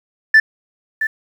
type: tone with echo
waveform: sine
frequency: 1760 Hz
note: A6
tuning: in tune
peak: -3 dBFS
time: 0.34-0.4 s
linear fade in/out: 5 ms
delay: 670 ms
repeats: 1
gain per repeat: -12 dB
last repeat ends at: 1.07 s
effects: tanh soft clip ceiling -4 dBFS + 7-bit